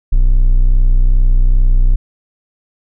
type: tone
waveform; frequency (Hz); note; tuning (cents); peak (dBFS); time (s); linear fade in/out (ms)
triangle; 31.22; B0; +20; -4; 0.12-1.96; 10
effects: none